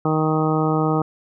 harmonic tone, 156.4 Hz, D#3, 9 cents sharp, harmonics 1 / 2 / 3 / 4 / 5 / 6 / 7 / 8, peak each -21 / -22 / -24 / -30 / -26 / -32 / -31 / -27 dBFS, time 0.05-1.02 s, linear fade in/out 2 ms, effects none

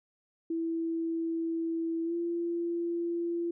sine tone with pitch glide, 329.6 to 341.2 Hz, E4 to F4, 0 to -40 cents, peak -29 dBFS, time 0.5-3.51 s, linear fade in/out 5 ms, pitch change +60 cents, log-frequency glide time 2.04-2.14 s, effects none

